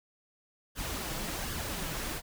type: noise with flanger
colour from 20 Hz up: pink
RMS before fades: -36 dBFS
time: 0.75-2.22 s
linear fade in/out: 50 ms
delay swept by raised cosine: 0.6 to 6.2 ms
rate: 1.3 Hz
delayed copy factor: +0.5
effects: none